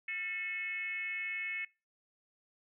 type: tone with frequency modulation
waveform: sine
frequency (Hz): 2185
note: C#7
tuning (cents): -26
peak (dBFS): -35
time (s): 0.08-1.65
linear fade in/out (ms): 5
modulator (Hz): 399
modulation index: 0.82
effects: noise-tail reverb RT60 0.3 s tail -24 dB re dry